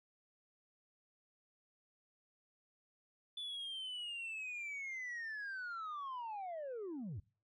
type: linear sweep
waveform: sine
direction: down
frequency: 3487 to 78.2 Hz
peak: -39 dBFS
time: 3.37-7.2 s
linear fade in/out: 5 ms
effects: noise-tail reverb RT60 0.4 s tail -25 dB re dry + tanh soft clip ceiling -40 dBFS